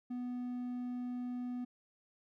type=tone; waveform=triangle; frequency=246.9 Hz; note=B3; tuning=in tune; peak=-35 dBFS; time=0.1-1.65 s; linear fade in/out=10 ms; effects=none